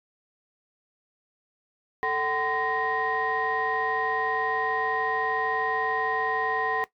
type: tone cluster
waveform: sine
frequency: 442.6 / 759 / 1028 / 1869 Hz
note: A4 / F#5 / C6 / A#6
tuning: +10 / +44 / -31 / +4 cents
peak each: -29 dBFS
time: 2.03-6.84 s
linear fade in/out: 0 ms
effects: noise-tail reverb RT60 0.1 s tail -17 dB re dry + tanh soft clip ceiling -17 dBFS